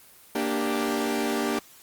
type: chord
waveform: sawtooth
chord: G minor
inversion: first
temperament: equal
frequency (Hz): 233.1 / 293.7 / 392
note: Bb3 / D4 / G4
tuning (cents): 0 / 0 / 0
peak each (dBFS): -25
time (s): 0.35-1.59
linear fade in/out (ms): 5
effects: white hiss -52 dBFS RMS until 1.82 s + Opus 24 kbps